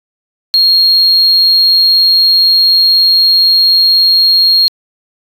sine tone, 4259 Hz, C8, 30 cents sharp, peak -3 dBFS, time 0.54-4.68 s, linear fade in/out 0 ms, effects tanh soft clip ceiling -3 dBFS

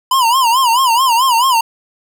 square tone with vibrato, 987.8 Hz, B5, in tune, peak -10 dBFS, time 0.11-1.61 s, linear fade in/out 5 ms, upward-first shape sine, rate 4.6 Hz, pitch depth 150 cents each way, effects none

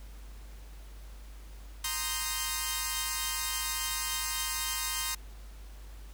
5% pulse chord, C minor seventh, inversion third, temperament equal, 932.3 / 1046.5 / 1244.5 / 1568 Hz, Bb5 / C6 / Eb6 / G6, 0 / 0 / 0 / 0 cents, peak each -25 / -23 / -26 / -27 dBFS, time 1.84-5.15 s, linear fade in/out 5 ms, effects added 50 Hz sine -44 dBFS peak until 6.13 s + pink hiss -57 dBFS RMS until 6.13 s

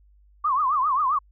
sine tone with vibrato, 1123 Hz, C#6, 22 cents sharp, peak -19 dBFS, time 0.44-1.19 s, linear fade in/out 10 ms, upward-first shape triangle, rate 7.5 Hz, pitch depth 220 cents each way, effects added 50 Hz sine -53 dBFS peak until 1.31 s

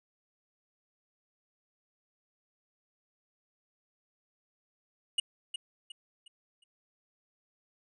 square tone with echo, 2890 Hz, F#7, 41 cents flat, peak -25 dBFS, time 5.18-5.2 s, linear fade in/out 5 ms, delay 360 ms, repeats 4, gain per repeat -9 dB, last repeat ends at 6.64 s, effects resampled to 22050 Hz

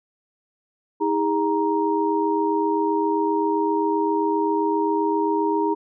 sine tone cluster, 319.1 / 406.7 / 937 Hz, D#4 / G#4 / A#5, +44 / -36 / +9 cents, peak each -23 dBFS, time 1-5.75 s, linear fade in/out 20 ms, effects none

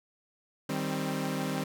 sawtooth chord, C minor, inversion first, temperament equal with one note detuned, 155.56 / 196 / 263.4 Hz, Eb3 / G3 / C4, 0 / 0 / +12 cents, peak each -31 / -31 / -30 dBFS, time 0.69-1.64 s, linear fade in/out 5 ms, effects none

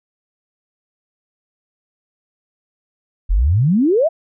sine exponential sweep, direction up, 38.78 to 698.5 Hz, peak -11 dBFS, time 3.29-4.09 s, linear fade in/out 20 ms, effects none

